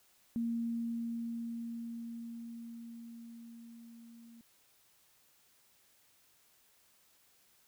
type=tone with level ramp; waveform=sine; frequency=232.1 Hz; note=A#3; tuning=7 cents flat; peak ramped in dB=-31 to -53 dBFS; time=0.36-4.41 s; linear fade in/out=0 ms; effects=white hiss -68 dBFS RMS until 7.67 s